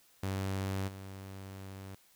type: tone with level steps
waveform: sawtooth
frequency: 96.5 Hz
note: G2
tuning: 27 cents flat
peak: -29 / -40 dBFS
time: 0.23-1.95 s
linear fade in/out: 5 ms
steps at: 0.87 s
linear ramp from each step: 20 ms
effects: white hiss -65 dBFS RMS until 2.15 s